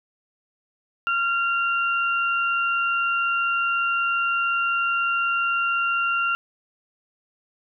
sine tone pair together, 1382.8 / 2768 Hz, F6 / F7, -18 / -16 cents, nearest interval octave, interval 1202 cents, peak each -21 / -26 dBFS, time 1.07-6.35 s, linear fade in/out 0 ms, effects none

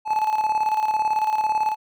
triangle tone with tremolo, 863 Hz, A5, 34 cents flat, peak -15 dBFS, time 0.05-1.76 s, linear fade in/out 50 ms, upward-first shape square, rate 18 Hz, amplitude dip 55%, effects none

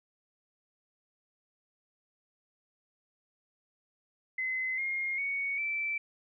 sine tone with pitch steps, 2044 / 2134 / 2229 / 2328 Hz, C7 / C7 / C#7 / D7, -41 / +34 / +9 / -16 cents, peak -30 dBFS, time 4.38-5.98 s, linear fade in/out 5 ms, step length 400 ms, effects none

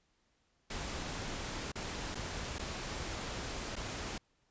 pink noise with dropouts, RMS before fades -40 dBFS, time 0.7-4.18 s, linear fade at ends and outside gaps 5 ms, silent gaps 1.719-1.755 / 2.147-2.153 / 2.585-2.593 / 3.757-3.763 s, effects pink hiss -75 dBFS RMS until 4.5 s + resampled to 16000 Hz

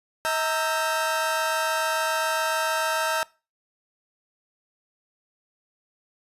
40% pulse tone cluster, 638 / 922 / 1323 / 1577 Hz, D#5 / A#5 / E6 / G6, +43 / -19 / +6 / +10 cents, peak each -28 dBFS, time 0.25-3.23 s, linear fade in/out 0 ms, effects noise-tail reverb RT60 0.3 s tail -22 dB re dry + resampled to 32000 Hz

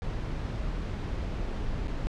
brown noise with dropouts, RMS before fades -32 dBFS, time 0.02-2.07 s, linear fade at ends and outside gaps 0 ms, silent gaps 1.872-1.881 s, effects low-pass 5000 Hz 12 dB/octave

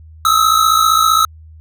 square tone pair together, 1263.2 / 1318.5 Hz, D#6 / E6, +26 / 0 cents, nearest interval minor second, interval 74 cents, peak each -13 dBFS, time 0.25-1.25 s, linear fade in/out 2 ms, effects added 79 Hz sine -36 dBFS peak until 1.6 s

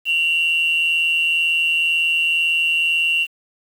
sine tone pair together, 2749 / 2911 Hz, F7 / F#7, -28 / -29 cents, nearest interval minor second, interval 99 cents, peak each -15 / -21 dBFS, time 0.05-3.27 s, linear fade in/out 50 ms, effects tanh soft clip ceiling -11 dBFS + 7-bit

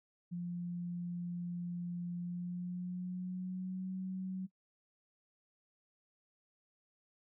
sine tone with pitch glide, 174.8 to 187.35 Hz, F3 to F#3, +2 to +22 cents, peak -37 dBFS, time 0.31-4.47 s, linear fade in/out 20 ms, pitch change +120 cents, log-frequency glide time 2.17-3.93 s, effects noise-tail reverb RT60 0.1 s tail -21 dB re dry

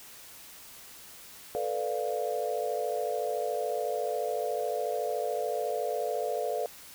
sine chord, B half-diminished seventh, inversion third, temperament equal, 440 / 493.9 / 587.3 / 698.5 Hz, A4 / B4 / D5 / F5, 0 / 0 / 0 / 0 cents, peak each -34 dBFS, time 1.55-6.66 s, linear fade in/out 0 ms, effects white hiss -49 dBFS RMS until 6.94 s

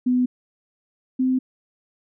sine tone pair in turn, 250 / 257.9 Hz, B3 / C4, +21 / -25 cents, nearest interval minor second, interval 54 cents, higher second, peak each -16 / -17 dBFS, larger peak first, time 0.06-0.26 / 1.19-1.39 s, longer neither, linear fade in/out 10 ms, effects none

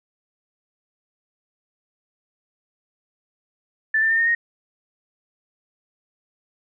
sine tone with pitch steps, 1760 / 1785.6 / 1811.6 / 1837.9 / 1864.7 Hz, A6 / A6 / A#6 / A#6 / A#6, 0 / +25 / -50 / -25 / 0 cents, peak -16 dBFS, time 3.94-4.35 s, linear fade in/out 5 ms, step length 82 ms, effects none

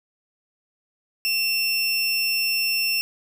square tone pair together, 2700 / 5400 Hz, E7 / E8, +41 / +41 cents, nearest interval octave, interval 1200 cents, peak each -24 dBFS, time 1.25-3.01 s, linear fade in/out 0 ms, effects none

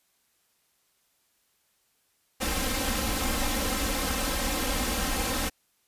pink noise with comb filter, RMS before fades -28 dBFS, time 2.4-5.5 s, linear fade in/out 20 ms, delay 3.8 ms, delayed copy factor +0.95, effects white hiss -70 dBFS RMS until 5.87 s + resampled to 32000 Hz

